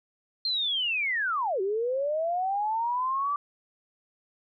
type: linear two-way sweep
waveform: sine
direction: down then up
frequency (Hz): 4223 to 370 to 1171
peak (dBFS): -25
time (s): 0.45-3.36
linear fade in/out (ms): 2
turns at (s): 1.61
effects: none